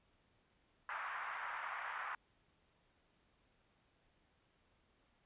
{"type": "band-pass noise", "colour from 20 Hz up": "white", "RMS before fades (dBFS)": -44, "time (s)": [0.89, 2.15], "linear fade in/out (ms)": 2, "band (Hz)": [890, 1700], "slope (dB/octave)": 24, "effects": ["pink hiss -75 dBFS RMS until 5.25 s", "resampled to 8000 Hz"]}